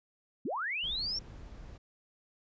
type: linear sweep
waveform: sine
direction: up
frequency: 174.61 to 5588 Hz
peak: -32 dBFS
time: 0.45-1.19 s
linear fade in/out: 5 ms
type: noise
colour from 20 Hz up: brown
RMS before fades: -47 dBFS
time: 0.83-1.78 s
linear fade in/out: 10 ms
effects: resampled to 16000 Hz